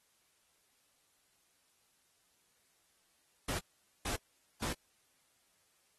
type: noise bursts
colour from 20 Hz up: pink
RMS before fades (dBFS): -38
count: 3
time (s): 3.48-4.73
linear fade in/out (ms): 5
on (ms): 110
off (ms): 460
effects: white hiss -73 dBFS RMS until 5.98 s + AAC 32 kbps